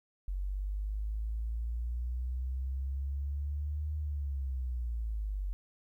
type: linear two-way sweep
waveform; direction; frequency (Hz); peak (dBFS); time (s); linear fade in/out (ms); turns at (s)
sine; up then down; 46.25 to 76 to 46.25; -32; 0.28-5.53; 0; 3.96
effects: 12-bit